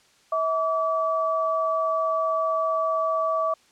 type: tone pair together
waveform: sine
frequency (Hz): 645.4 / 1150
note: E5 / D6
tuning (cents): -37 / -37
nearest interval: minor seventh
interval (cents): 1000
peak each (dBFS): -24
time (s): 0.32-3.54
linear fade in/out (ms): 5
effects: white hiss -59 dBFS RMS until 3.71 s + low-pass 7000 Hz 12 dB/octave